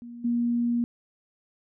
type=tone with level steps; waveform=sine; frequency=237.8 Hz; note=A#3; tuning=35 cents sharp; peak=-38 / -22 dBFS; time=0.02-0.84 s; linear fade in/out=0 ms; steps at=0.24 s; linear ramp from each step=10 ms; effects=none